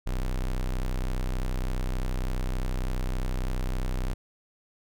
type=tone; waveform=45% pulse; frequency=31.68 Hz; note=B0; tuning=45 cents sharp; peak=-26 dBFS; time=0.06-4.14 s; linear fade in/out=10 ms; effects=none